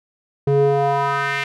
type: tone with band-pass filter sweep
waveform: square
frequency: 140 Hz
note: C#3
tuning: 18 cents sharp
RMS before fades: -18 dBFS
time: 0.47-1.44 s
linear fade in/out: 5 ms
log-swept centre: 310 to 2300 Hz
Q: 2.5
effects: none